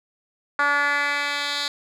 10% pulse tone with band-pass filter sweep, 287.6 Hz, D4, 36 cents flat, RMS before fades -23 dBFS, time 0.59-1.68 s, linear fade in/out 2 ms, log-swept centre 1400 to 3900 Hz, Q 2.3, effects none

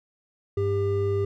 triangle tone pair together, 99.67 / 398.7 Hz, G2 / G4, +29 / +29 cents, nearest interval 2 octaves, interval 2400 cents, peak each -24 / -22 dBFS, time 0.57-1.25 s, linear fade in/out 5 ms, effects none

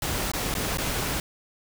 pink noise with dropouts, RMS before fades -28 dBFS, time 0.02-1.2 s, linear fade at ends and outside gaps 2 ms, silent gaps 0.317-0.335 / 0.541-0.55 / 0.773-0.783 s, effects none

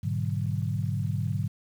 sine chord, G# half-diminished seventh, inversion none, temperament equal, 103.83 / 123.47 / 146.83 / 185 Hz, G#2 / B2 / D3 / F#3, 0 / 0 / 0 / 0 cents, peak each -29 / -33 / -31 / -35 dBFS, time 0.03-1.48 s, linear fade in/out 10 ms, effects 9-bit

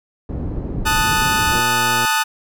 pink low-pass noise, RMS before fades -24 dBFS, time 0.29-1.6 s, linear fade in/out 2 ms, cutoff 360 Hz, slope 12 dB/octave
sawtooth chord, D# diminished, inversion second, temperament equal, 880 / 1244.5 / 1480 Hz, A5 / D#6 / F#6, 0 / 0 / 0 cents, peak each -15 / -17 / -17 dBFS, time 0.85-2.24 s, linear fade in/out 20 ms
click train, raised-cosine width 2 ms, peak -16 dBFS, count 64, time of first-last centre 1.52-2.049 s, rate 119 Hz
effects none

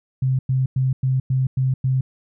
sine tone bursts, 130.81 Hz, C3, in tune, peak -16 dBFS, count 7, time 0.22-2.01 s, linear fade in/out 5 ms, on 170 ms, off 100 ms, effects none

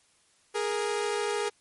sawtooth tone pair together, 414.1 / 467.4 Hz, G#4 / A#4, -5 / +5 cents, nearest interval major second, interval 210 cents, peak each -25 / -28 dBFS, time 0.54-1.5 s, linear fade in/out 20 ms, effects white hiss -65 dBFS RMS until 1.6 s + MP3 48 kbps

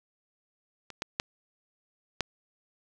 clicks, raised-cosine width 0.2 ms, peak -25 / -14 / -10 / -10 dBFS, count 4, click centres 0.903 / 1.021 / 1.199 / 2.207 s, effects none

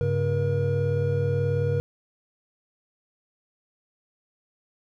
triangle tone cluster, 100.5 / 139 / 477.6 Hz, G2 / C#3 / A#4, +44 / +5 / +42 cents, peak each -24 dBFS, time 0.01-1.8 s, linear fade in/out 0 ms, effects none

